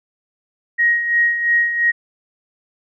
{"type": "tone with tremolo", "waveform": "sine", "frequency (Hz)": 1884, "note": "A#6", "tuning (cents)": 18, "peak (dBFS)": -11, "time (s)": [0.78, 1.92], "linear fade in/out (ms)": 20, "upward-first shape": "sine", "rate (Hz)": 2.9, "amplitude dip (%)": 60, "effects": []}